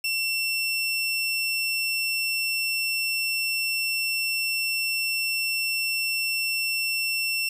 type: tone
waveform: 25% pulse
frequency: 2700 Hz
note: E7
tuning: 41 cents sharp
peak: -20 dBFS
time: 0.04-7.49 s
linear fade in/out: 5 ms
effects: none